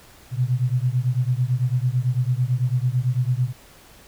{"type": "beating tone pair", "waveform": "sine", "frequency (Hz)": [121.6, 130.6], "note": ["B2", "C3"], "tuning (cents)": [-26, -3], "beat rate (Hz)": 9, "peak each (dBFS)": [-21, -22], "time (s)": [0.31, 3.53], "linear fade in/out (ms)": 50, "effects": ["pink hiss -49 dBFS RMS until 4.07 s"]}